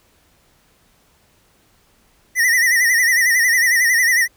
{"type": "tone with vibrato", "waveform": "square", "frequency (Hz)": 1923, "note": "B6", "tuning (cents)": -47, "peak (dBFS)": -13, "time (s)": [2.35, 4.28], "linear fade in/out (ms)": 50, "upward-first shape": "sine", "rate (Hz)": 11, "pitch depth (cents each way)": 95, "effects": ["pink hiss -57 dBFS RMS until 4.36 s"]}